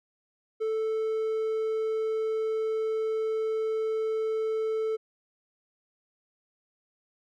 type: tone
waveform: triangle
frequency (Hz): 440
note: A4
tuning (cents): 0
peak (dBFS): -24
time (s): 0.6-4.97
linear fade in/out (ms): 20
effects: none